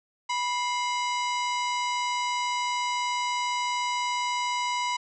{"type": "harmonic tone with a mistuned harmonic", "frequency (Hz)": 983, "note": "B5", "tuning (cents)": -8, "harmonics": [1, 2, 3, 4, 5, 6, 7, 8], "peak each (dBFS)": [-27, -33, -37, -39, -41, -43, -44, -45], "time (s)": [0.29, 4.97], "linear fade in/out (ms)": 10, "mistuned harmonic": 2, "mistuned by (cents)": 120, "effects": []}